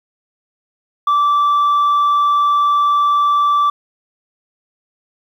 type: tone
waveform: sine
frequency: 1164 Hz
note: D6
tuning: 16 cents flat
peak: -8 dBFS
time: 1.07-3.7 s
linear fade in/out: 5 ms
effects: tanh soft clip ceiling -10 dBFS + 8-bit